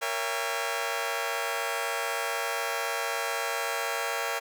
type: chord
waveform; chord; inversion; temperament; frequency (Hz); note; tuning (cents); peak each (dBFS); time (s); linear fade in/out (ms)
15% pulse; A# diminished seventh; none; just; 466.2 / 559.4 / 671.3 / 805.5; A#4 / C#5 / E5 / G5; 0 / +16 / +31 / +47; -28; 0.01-4.4; 20
effects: none